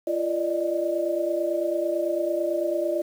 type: tone cluster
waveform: sine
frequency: 343.3 / 585 / 614 Hz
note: F4 / D5 / D#5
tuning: -30 / -7 / -23 cents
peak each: -27 dBFS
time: 0.07-3.02 s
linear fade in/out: 5 ms
effects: 8-bit